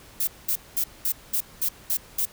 violet noise bursts, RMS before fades -24 dBFS, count 8, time 0.2-2.254 s, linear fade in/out 5 ms, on 73 ms, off 210 ms, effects pink hiss -49 dBFS RMS until 2.32 s

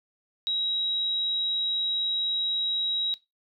sine tone, 3841 Hz, B7, 49 cents flat, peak -24 dBFS, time 0.47-3.14 s, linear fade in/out 0 ms, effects noise-tail reverb RT60 0.2 s tail -18 dB re dry

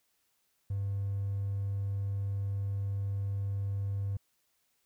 triangle tone with hard clipping, 99.2 Hz, G2, 21 cents sharp, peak -31 dBFS, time 0.7-4.17 s, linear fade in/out 5 ms, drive 4 dB, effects white hiss -75 dBFS RMS until 4.85 s

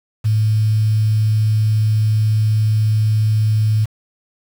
sine tone with quantisation, 108.2 Hz, A2, 29 cents flat, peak -12 dBFS, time 0.24-3.86 s, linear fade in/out 20 ms, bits 6, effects none

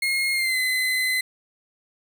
35% pulse tone with pitch glide, 2148 to 2033 Hz, C7 to B6, +45 to +50 cents, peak -19 dBFS, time 0.02-1.21 s, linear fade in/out 5 ms, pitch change -95 cents, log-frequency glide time 0.33-0.58 s, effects 10-bit

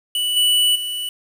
square tone with level steps, 2960 Hz, F#7, in tune, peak -19 / -14 / -24 dBFS, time 0.15-1.09 s, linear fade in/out 2 ms, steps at 0.36 / 0.75 s, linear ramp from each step 10 ms, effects 7-bit

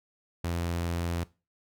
sawtooth tone, 85.5 Hz, F2, 36 cents flat, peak -25 dBFS, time 0.44-1.24 s, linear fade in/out 5 ms, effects noise-tail reverb RT60 0.3 s tail -20 dB re dry

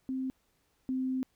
sine tone pair in turn, 261.6 / 259.6 Hz, C4 / C4, 0 / -13 cents, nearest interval unison, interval 13 cents, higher first, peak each -31 / -29 dBFS, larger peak second, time 0.09-0.3 / 0.89-1.23 s, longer second, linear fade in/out 0 ms, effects pink hiss -73 dBFS RMS until 1.35 s

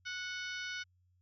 harmonic tone with a mistuned harmonic, 735 Hz, F#5, 12 cents flat, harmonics 2 / 3 / 4 / 5 / 6 / 7 / 8, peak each -41 / -45 / -47 / -49 / -51 / -52 / -53 dBFS, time 0.05-0.84 s, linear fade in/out 20 ms, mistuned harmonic 4, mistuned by +28 cents, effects added 90 Hz sine -68 dBFS peak until 1.21 s

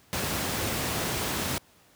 pink noise, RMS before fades -29 dBFS, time 0.13-1.58 s, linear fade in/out 0 ms, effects pink hiss -59 dBFS RMS until 1.95 s + high-pass 80 Hz 12 dB/octave

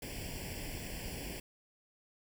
pink noise with comb filter, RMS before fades -42 dBFS, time 0.02-1.4 s, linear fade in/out 5 ms, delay 0.39 ms, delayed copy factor +0.95, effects none

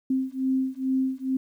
sine beating tone pair, 261.6 / 263.9 Hz, C4 / C4, 0 / +15 cents, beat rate 2.3 Hz, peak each -26 dBFS, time 0.1-1.37 s, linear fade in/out 5 ms, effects 10-bit

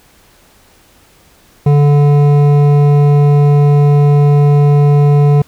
sine tone with hard clipping, 145 Hz, D3, 22 cents flat, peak -7 dBFS, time 1.66-5.42 s, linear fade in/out 5 ms, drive 11 dB, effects pink hiss -47 dBFS RMS until 5.47 s

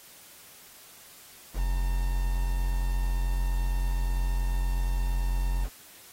triangle tone with quantisation, 44.38 Hz, F1, 29 cents sharp, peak -22 dBFS, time 1.54-5.69 s, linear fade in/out 50 ms, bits 7, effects white hiss -51 dBFS RMS until 6.12 s + AAC 48 kbps

